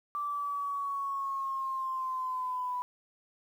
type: linear sweep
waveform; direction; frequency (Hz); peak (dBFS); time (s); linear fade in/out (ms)
sine; down; 1170 to 987.8; -31; 0.15-2.82; 0
effects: 10-bit